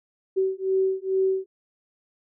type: beating tone pair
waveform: sine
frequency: 380 / 382.3 Hz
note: F#4 / G4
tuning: +46 / -43 cents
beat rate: 2.3 Hz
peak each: -24 dBFS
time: 0.36-1.46 s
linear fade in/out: 20 ms
effects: none